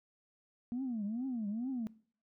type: tone with vibrato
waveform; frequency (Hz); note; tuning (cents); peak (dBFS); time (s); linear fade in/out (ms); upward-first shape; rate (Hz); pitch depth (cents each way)
sine; 232.3; A#3; -6; -33; 0.72-1.87; 0; triangle; 2.3; 280
effects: noise-tail reverb RT60 0.5 s tail -22 dB re dry + tanh soft clip ceiling -31 dBFS

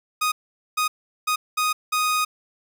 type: tone bursts at uneven times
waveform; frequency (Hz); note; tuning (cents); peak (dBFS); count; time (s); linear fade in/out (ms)
sawtooth; 1244.5; D#6; 0; -16; 5; 0.21-0.32 / 0.77-0.88 / 1.27-1.36 / 1.57-1.73 / 1.92-2.25; 10
effects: none

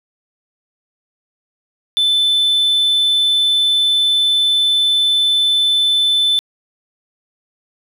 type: tone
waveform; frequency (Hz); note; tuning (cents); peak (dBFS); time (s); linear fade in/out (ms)
sine; 3520; A7; 0; -9; 1.97-6.39; 0
effects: tanh soft clip ceiling -10 dBFS + 7-bit

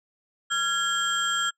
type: tone cluster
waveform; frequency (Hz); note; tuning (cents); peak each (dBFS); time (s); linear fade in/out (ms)
sine; 1376 / 1661 / 3210 / 7570; F6 / G#6 / G7 / A#8; -26 / 0 / +40 / +26; -25 / -29 / -26 / -31; 0.5-1.51; 20
effects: noise-tail reverb RT60 0.1 s tail -26 dB re dry + tanh soft clip ceiling -17 dBFS

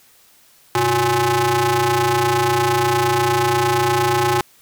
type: ring-modulated tone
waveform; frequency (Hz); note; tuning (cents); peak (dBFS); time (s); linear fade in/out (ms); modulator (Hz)
sawtooth; 233.1; A#3; 0; -8; 0.75-4.41; 2; 597
effects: white hiss -52 dBFS RMS until 4.61 s

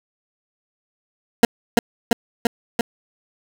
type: tone with echo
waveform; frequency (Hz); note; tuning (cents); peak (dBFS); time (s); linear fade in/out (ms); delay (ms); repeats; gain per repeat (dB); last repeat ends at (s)
20% pulse; 233.7; A#3; +5; -3; 1.43-1.45; 2; 340; 4; -2; 2.81
effects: none

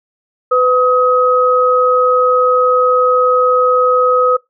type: tone pair together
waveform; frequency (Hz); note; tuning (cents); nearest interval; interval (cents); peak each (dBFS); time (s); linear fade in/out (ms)
sine; 502.4 / 1266; B4 / D#6; +30 / +30; octave + major third; 1600; -11 / -11; 0.51-4.37; 10
effects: noise-tail reverb RT60 0.2 s tail -24 dB re dry

